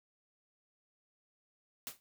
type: noise with exponential decay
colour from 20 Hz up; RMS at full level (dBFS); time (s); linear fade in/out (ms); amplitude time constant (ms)
white; -38; 1.87-2; 0; 28
effects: none